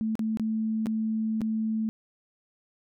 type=tone with dropouts; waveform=sine; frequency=220 Hz; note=A3; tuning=in tune; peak=-25 dBFS; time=0.01-1.89 s; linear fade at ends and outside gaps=0 ms; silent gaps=0.154-0.193 / 0.372-0.397 / 0.859-0.868 / 1.408-1.416 s; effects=none